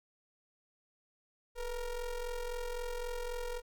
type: ring-modulated tone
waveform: square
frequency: 233.1 Hz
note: A#3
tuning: in tune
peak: -34 dBFS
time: 1.55-3.62 s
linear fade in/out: 50 ms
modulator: 255 Hz
effects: none